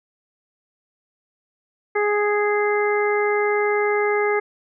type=harmonic tone; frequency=415.3 Hz; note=G#4; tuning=in tune; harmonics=1 / 2 / 3 / 4 / 5; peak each=-19 / -26 / -28 / -29 / -26 dBFS; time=1.95-4.4 s; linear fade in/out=10 ms; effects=none